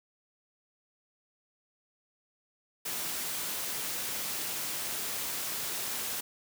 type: high-pass noise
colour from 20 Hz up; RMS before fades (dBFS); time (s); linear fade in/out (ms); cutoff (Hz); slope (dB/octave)
white; -35; 2.85-6.21; 10; 100; 12
effects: none